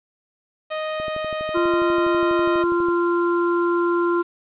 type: tone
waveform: sawtooth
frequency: 622.3 Hz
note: D#5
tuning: in tune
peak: -20 dBFS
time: 0.7-2.64 s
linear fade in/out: 20 ms
type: click train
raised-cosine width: 2 ms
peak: -22 dBFS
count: 24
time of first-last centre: 1-2.885 s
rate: 12.2 Hz
type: harmonic tone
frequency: 345.8 Hz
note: F4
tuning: 17 cents flat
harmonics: 1 / 3 / 4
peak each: -18 / -25 / -27 dBFS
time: 1.54-4.23 s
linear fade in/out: 20 ms
effects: resampled to 8000 Hz + 8-bit